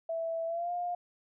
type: tone with pitch glide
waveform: sine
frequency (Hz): 659 to 706.3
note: E5 to F5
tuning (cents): -1 to +19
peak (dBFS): -31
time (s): 0.09-0.95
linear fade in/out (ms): 5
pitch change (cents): +120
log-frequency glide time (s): 0.46-0.72
effects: none